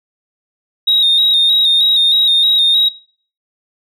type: tone with vibrato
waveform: sine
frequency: 3740 Hz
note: A#7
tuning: 5 cents sharp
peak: -7 dBFS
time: 0.87-2.89 s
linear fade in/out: 10 ms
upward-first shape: square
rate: 3.2 Hz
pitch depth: 35 cents each way
effects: noise-tail reverb RT60 0.5 s tail -24 dB re dry + tanh soft clip ceiling -5 dBFS